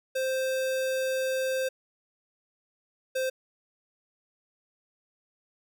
square tone pair in turn, 523.3 / 521.2 Hz, C5 / C5, 0 / -7 cents, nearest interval unison, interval 7 cents, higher first, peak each -27 dBFS, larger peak neither, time 0.15-1.69 / 3.15-3.3 s, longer first, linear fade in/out 10 ms, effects none

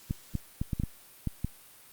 clicks, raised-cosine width 5 ms, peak -17 dBFS, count 8, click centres 0.109 / 0.353 / 0.615 / 0.732 / 0.799 / 0.836 / 1.273 / 1.446 s, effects white hiss -54 dBFS RMS until 1.92 s + Opus 48 kbps

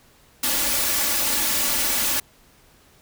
white noise with comb filter, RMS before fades -22 dBFS, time 0.43-2.2 s, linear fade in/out 5 ms, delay 3.5 ms, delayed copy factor +0.75, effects pink hiss -55 dBFS RMS until 3.01 s

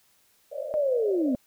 pink band-pass noise, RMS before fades -35 dBFS, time 0.51-1.36 s, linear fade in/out 10 ms, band 520 to 620 Hz, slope 96 dB/octave
sine linear sweep, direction down, 622.3 to 240 Hz, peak -22 dBFS, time 0.74-1.35 s, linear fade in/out 0 ms
effects white hiss -64 dBFS RMS until 1.46 s

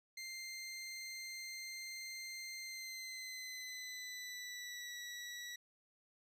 20% pulse tone with pitch glide, 2093 to 1941.6 Hz, C7 to B6, 0 to -30 cents, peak -40 dBFS, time 0.17-5.56 s, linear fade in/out 5 ms, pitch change -130 cents, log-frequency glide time 2.6-4.99 s, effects resampled to 32000 Hz

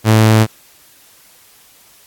sawtooth tone, 110 Hz, A2, in tune, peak -3 dBFS, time 0.04-0.47 s, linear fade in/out 50 ms, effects white hiss -47 dBFS RMS until 2.06 s + AAC 64 kbps

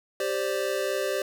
square chord, G suspended fourth, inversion none, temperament equal, 392 / 523.3 / 587.3 Hz, G4 / C5 / D5, 0 / 0 / 0 cents, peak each -31 dBFS, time 0.2-1.22 s, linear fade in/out 2 ms, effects none

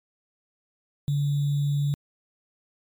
sine tone with sample-and-hold, 143.5 Hz, D3, 40 cents flat, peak -21 dBFS, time 1.08-1.94 s, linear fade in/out 0 ms, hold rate 3675 Hz, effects MP3 96 kbps

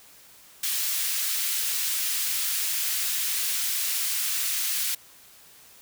white high-pass noise, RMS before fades -27 dBFS, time 0.63-4.95 s, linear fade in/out 5 ms, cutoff 2000 Hz, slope 12 dB/octave, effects white hiss -52 dBFS RMS until 5.81 s

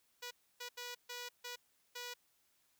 5% pulse tone bursts at uneven times, 487.5 Hz, B4, 23 cents flat, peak -32 dBFS, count 6, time 0.22-0.31 / 0.6-0.69 / 0.77-0.95 / 1.09-1.29 / 1.44-1.56 / 1.95-2.14 s, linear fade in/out 10 ms, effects white hiss -75 dBFS RMS until 2.79 s

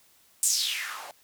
blue noise with band-pass filter sweep, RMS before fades -29 dBFS, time 0.43-1.11 s, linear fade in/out 0 ms, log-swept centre 8600 to 620 Hz, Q 4.3, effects white hiss -61 dBFS RMS until 1.23 s

